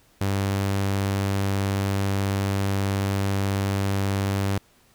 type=tone; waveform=sawtooth; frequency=98.4 Hz; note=G2; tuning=7 cents sharp; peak=-18 dBFS; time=0.21-4.58 s; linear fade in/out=0 ms; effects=pink hiss -59 dBFS RMS until 4.94 s